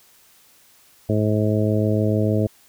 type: harmonic tone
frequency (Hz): 106.6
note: G#2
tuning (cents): +46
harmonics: 1 / 2 / 3 / 4 / 5 / 6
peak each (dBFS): -20 / -23 / -25 / -26 / -27 / -28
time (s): 1.09-2.47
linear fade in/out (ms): 5
effects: white hiss -54 dBFS RMS until 2.68 s